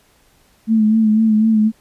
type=tone with vibrato; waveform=sine; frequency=218.5 Hz; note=A3; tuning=12 cents flat; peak=-10 dBFS; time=0.67-1.72 s; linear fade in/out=50 ms; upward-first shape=sine; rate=4 Hz; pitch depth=41 cents each way; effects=pink hiss -55 dBFS RMS until 1.8 s + resampled to 32000 Hz